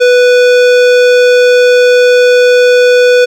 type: tone with hard clipping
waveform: sine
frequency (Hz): 493.9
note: B4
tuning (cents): 0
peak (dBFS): -5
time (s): 0-3.26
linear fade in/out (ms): 20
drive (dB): 17
effects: none